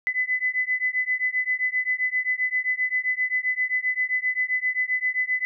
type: beating tone pair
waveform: sine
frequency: 2006 / 2013.6 Hz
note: B6 / B6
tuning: +26 / +33 cents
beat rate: 7.6 Hz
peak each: -25 dBFS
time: 0.07-5.45 s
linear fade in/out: 0 ms
effects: none